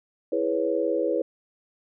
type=chord; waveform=sine; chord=C# minor seventh; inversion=first; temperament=equal; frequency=329.6 / 415.3 / 493.9 / 554.4 Hz; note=E4 / G#4 / B4 / C#5; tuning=0 / 0 / 0 / 0 cents; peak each=-28 / -29 / -26 / -28 dBFS; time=0.32-1.22 s; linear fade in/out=5 ms; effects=none